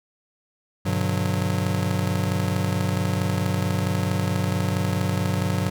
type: chord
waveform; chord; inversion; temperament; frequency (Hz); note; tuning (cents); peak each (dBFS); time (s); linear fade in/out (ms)
square; G major seventh; none; just; 98 / 122.5 / 147 / 183.75; G2 / B2 / D3 / F#3; 0 / -14 / +2 / -12; -26 / -30 / -30 / -27; 0.85-5.7; 10
effects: none